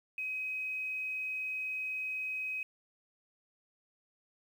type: tone with quantisation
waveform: sine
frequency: 2528 Hz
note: D#7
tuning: 27 cents sharp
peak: -34 dBFS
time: 0.18-2.63 s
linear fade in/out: 2 ms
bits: 10
effects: none